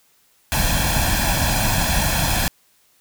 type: noise with comb filter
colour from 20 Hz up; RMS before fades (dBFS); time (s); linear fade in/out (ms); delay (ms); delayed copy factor
pink; -19; 0.52-2.48; 0; 1.2; +0.8
effects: white hiss -59 dBFS RMS until 3 s